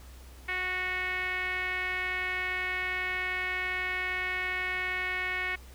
5% pulse tone with low-pass filter, 367.5 Hz, F#4, 12 cents flat, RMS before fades -32 dBFS, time 0.48-5.56 s, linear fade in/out 10 ms, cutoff 2100 Hz, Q 5.1, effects added 63 Hz sine -47 dBFS peak until 5.74 s + pink hiss -55 dBFS RMS until 5.74 s

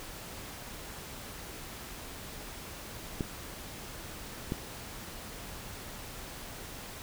clicks, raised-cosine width 3 ms, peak -18 dBFS, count 2, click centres 3.208 / 4.521 s, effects pink hiss -44 dBFS RMS until 7.02 s

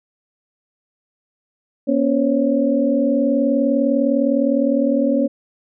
sine tone cluster, 240.5 / 280.1 / 515 / 555 Hz, B3 / C#4 / C5 / C#5, -46 / +18 / -28 / +2 cents, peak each -19 / -18 / -26 / -20 dBFS, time 1.87-5.28 s, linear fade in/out 20 ms, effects none

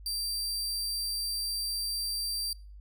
sawtooth tone, 4699 Hz, D8, in tune, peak -28 dBFS, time 0.06-2.53 s, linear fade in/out 2 ms, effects noise-tail reverb RT60 0.4 s tail -25 dB re dry + added 50 Hz sine -45 dBFS peak until 2.8 s

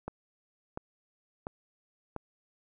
click train, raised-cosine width 1 ms, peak -22 dBFS, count 4, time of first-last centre 0.08-2.163 s, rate 1.44 Hz, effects none

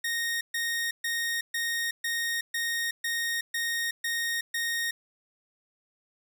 sawtooth tone bursts, 1858 Hz, A#6, 6 cents flat, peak -24 dBFS, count 10, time 0.04-4.91 s, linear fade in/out 5 ms, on 370 ms, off 130 ms, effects none

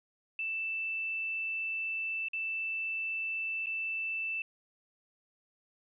sine tone with dropouts, 2652 Hz, E7, 10 cents sharp, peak -32 dBFS, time 0.39-4.42 s, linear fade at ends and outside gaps 2 ms, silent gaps 2.285-2.333 / 3.66-3.668 s, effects none

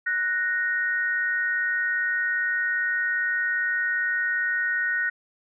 sine tone pair together, 1480 / 1862.5 Hz, F#6 / A#6, 0 / -2 cents, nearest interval major third, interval 398 cents, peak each -25 dBFS, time 0.06-5.1 s, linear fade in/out 10 ms, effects none

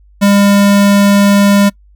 square tone, 201.2 Hz, G3, 45 cents sharp, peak -6 dBFS, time 0.21-1.7 s, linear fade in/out 20 ms, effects noise-tail reverb RT60 0.1 s tail -25 dB re dry + added 50 Hz sine -41 dBFS peak until 1.95 s

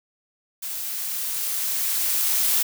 blue noise with level ramp, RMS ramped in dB -31 to -20 dBFS, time 0.62-2.63 s, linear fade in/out 10 ms, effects none

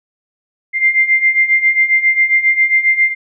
sine beating tone pair, 2093 / 2100.4 Hz, C7 / C7, 0 / +6 cents, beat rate 7.4 Hz, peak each -15 / -11 dBFS, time 0.73-3.15 s, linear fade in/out 50 ms, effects none

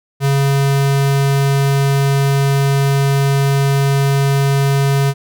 square tone, 138.59 Hz, C#3, in tune, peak -12 dBFS, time 0.2-5.14 s, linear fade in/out 50 ms, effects none

